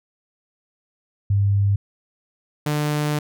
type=tone pair in turn; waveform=sine / sawtooth; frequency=100 / 149.18 Hz; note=G2 / D3; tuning=+35 / +27 cents; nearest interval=perfect fifth; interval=692 cents; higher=second; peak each=-15 / -16 dBFS; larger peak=first; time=1.3-1.76 / 2.66-3.19 s; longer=second; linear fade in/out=5 ms; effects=none